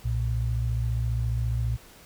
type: tone pair together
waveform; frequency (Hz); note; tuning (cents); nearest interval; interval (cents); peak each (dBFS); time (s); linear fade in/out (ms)
sine; 61.84 / 116.54; B1 / A#2; +3 / 0; major seventh; 1097; -27 / -26; 0.04-1.77; 20
effects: pink hiss -51 dBFS RMS until 2.05 s